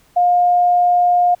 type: tone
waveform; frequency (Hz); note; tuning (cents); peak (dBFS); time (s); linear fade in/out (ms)
sine; 710; F5; +28; -10; 0.16-1.35; 10
effects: pink hiss -54 dBFS RMS until 1.4 s